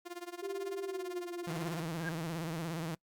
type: tone with tremolo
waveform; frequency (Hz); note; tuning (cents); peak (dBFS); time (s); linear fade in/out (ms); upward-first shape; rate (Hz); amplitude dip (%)
sawtooth; 350.3; F4; +5; -35; 0.05-1.83; 20; sine; 18; 90
type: tone with pitch glide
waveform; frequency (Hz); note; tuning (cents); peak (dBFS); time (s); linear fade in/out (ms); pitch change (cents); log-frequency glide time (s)
sine; 392 to 349.2; G4 to F4; 0 to 0; -37; 0.42-1.44; 10; -200; 0.83-1.28
type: tone with vibrato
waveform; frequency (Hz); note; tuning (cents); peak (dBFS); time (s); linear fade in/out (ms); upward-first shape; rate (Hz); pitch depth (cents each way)
sawtooth; 164; E3; -9; -32; 1.47-2.95; 5; sine; 17; 100
type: tone with exponential growth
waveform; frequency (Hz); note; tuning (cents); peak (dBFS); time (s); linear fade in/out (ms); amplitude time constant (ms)
sine; 1612; G6; +48; -33; 1.95-2.09; 2; 30
effects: noise-tail reverb RT60 0.1 s tail -25 dB re dry + Opus 48 kbps